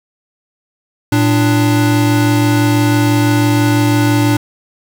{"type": "tone pair together", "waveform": "square", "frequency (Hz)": [113.71, 295.1], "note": ["A#2", "D4"], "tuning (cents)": [-43, 8], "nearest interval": "octave + perfect fourth", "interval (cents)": 1651, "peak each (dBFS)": -13, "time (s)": [1.12, 4.37], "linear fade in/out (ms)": 5, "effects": ["7-bit"]}